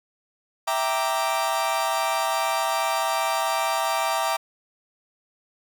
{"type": "chord", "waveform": "40% pulse", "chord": "E half-diminished seventh", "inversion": "none", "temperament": "equal", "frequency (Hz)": [659.3, 784, 932.3, 1174.7], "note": ["E5", "G5", "Bb5", "D6"], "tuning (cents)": [0, 0, 0, 0], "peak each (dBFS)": -27, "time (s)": [0.67, 4.37], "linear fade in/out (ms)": 10, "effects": []}